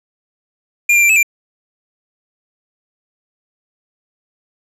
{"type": "tone with pitch steps", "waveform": "square", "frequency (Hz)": [2400, 2379, 2357, 2594, 2371], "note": ["D7", "D7", "D7", "E7", "D7"], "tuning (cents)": [37, 22, 6, -28, 16], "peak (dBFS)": -9, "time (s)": [0.89, 1.23], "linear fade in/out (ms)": 5, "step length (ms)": 68, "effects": ["low-pass 12000 Hz 12 dB/octave"]}